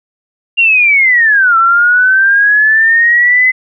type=linear two-way sweep; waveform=sine; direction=down then up; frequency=2800 to 1330 to 2041 Hz; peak=-5 dBFS; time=0.57-3.52 s; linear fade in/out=20 ms; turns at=1.57 s; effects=none